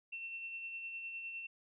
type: tone with tremolo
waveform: sine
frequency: 2700 Hz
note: E7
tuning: 41 cents sharp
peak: -40 dBFS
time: 0.12-1.47 s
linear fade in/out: 10 ms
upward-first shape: sine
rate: 9.8 Hz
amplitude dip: 35%
effects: none